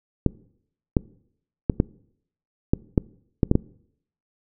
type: clicks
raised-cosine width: 3 ms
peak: -4 dBFS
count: 9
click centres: 0.263 / 0.968 / 1.698 / 1.801 / 2.735 / 2.978 / 3.432 / 3.514 / 3.554 s
effects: noise-tail reverb RT60 0.7 s tail -23 dB re dry